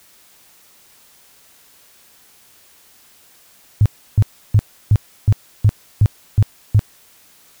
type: tone bursts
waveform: sine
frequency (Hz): 104.7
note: G#2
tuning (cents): +15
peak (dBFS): -7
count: 9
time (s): 3.81-6.793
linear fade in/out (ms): 0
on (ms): 47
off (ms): 320
effects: white hiss -50 dBFS RMS until 7.6 s